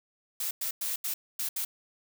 blue noise bursts at uneven times, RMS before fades -32 dBFS, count 6, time 0.4-0.51 / 0.61-0.71 / 0.81-0.96 / 1.04-1.14 / 1.39-1.49 / 1.56-1.65 s, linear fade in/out 5 ms, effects none

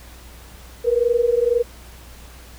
sine tone pair together, 466.2 / 488.2 Hz, A#4 / B4, 0 / -20 cents, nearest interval minor second, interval 80 cents, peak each -18 dBFS, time 0.84-1.63 s, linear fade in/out 20 ms, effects added 60 Hz sine -41 dBFS peak until 2.58 s + pink hiss -45 dBFS RMS until 2.58 s

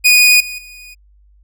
sawtooth tone with level steps, 2472 Hz, D#7, 12 cents flat, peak -3 / -21 / -31 dBFS, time 0.04-0.95 s, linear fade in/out 20 ms, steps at 0.4 / 0.58 s, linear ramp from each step 5 ms, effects added 50 Hz sine -46 dBFS peak until 1.43 s

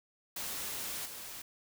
white noise with level steps, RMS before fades -39 / -45 dBFS, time 0.36-1.42 s, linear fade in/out 5 ms, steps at 1.05 s, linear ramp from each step 10 ms, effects none

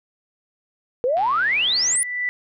sine exponential sweep, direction up, 469.1 to 10000 Hz, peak -17 dBFS, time 1.04-2.03 s, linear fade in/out 0 ms
sine tone with exponential growth, 1975.5 Hz, B6, in tune, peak -19 dBFS, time 1.09-2.29 s, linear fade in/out 0 ms, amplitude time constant 260 ms
click train, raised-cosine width 0.3 ms, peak -23 dBFS, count 100, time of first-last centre 1.17-1.956 s, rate 126 Hz
effects none

